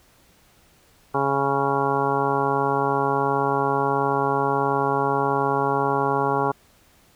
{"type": "harmonic tone", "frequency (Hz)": 138.59, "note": "C#3", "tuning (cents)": 0, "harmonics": [1, 2, 3, 4, 5, 6, 7, 8, 10], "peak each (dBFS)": [-30, -30, -25, -31, -31, -25, -28, -27, -31], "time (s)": [1.14, 6.52], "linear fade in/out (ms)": 10, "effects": ["pink hiss -57 dBFS RMS until 7.15 s"]}